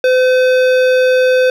sine tone with hard clipping, 510 Hz, C5, 44 cents flat, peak -10 dBFS, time 0.04-1.5 s, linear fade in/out 2 ms, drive 14 dB, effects none

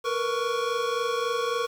square tone cluster, 462 / 485.6 / 1116 Hz, A#4 / B4 / C#6, -16 / -29 / +11 cents, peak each -30 dBFS, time 0.04-1.67 s, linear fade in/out 20 ms, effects low-pass 6000 Hz 12 dB/octave + 8-bit

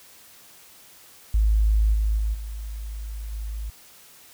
sine tone with level steps, 53.3 Hz, G#1, 46 cents sharp, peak -16 / -19 / -21 / -30 / -28 dBFS, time 1.34-3.7 s, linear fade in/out 5 ms, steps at 1.93 / 2.17 / 2.33 / 3.31 s, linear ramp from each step 20 ms, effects white hiss -50 dBFS RMS until 4.33 s

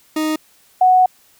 40% pulse / sine tone pair in turn, 310.8 / 739.2 Hz, D#4 / F#5, -2 / -2 cents, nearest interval octave + minor third, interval 1500 cents, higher second, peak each -16 / -8 dBFS, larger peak second, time 0.16-0.36 / 0.81-1.06 s, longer second, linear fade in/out 5 ms, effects white hiss -53 dBFS RMS until 1.39 s

